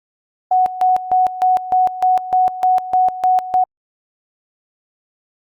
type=tone with tremolo; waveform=sine; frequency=740 Hz; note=F#5; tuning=in tune; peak=-10 dBFS; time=0.51-3.64 s; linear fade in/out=5 ms; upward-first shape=square; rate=3.3 Hz; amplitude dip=80%; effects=Opus 32 kbps